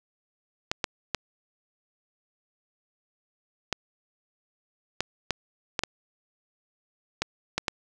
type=clicks; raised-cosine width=0.2 ms; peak=-8 dBFS; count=11; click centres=0.715 / 0.842 / 1.147 / 3.727 / 5.006 / 5.307 / 5.792 / 5.836 / 7.22 / 7.58 / 7.682 s; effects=none